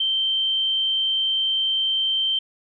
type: tone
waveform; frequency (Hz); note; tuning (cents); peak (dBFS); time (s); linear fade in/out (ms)
sine; 3125; G7; -6; -19; 0-2.39; 5
effects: none